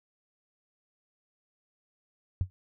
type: tone with exponential decay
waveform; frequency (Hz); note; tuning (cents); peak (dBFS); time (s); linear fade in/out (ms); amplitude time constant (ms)
sine; 92.5; F#2; 0; -20; 2.41-2.5; 0; 18
effects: none